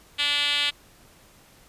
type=tone with band-pass filter; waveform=5% pulse; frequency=290 Hz; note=D4; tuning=22 cents flat; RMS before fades=-24 dBFS; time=0.18-0.71 s; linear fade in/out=20 ms; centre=3400 Hz; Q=2.6; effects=pink hiss -54 dBFS RMS until 1.68 s + resampled to 32000 Hz